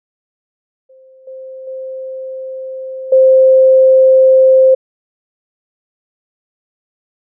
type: tone with level steps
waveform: sine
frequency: 524 Hz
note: C5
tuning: 2 cents sharp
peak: -40 / -27 / -22 / -4 dBFS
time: 0.89-4.75 s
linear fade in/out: 10 ms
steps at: 1.27 / 1.67 / 3.12 s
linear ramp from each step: 5 ms
effects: none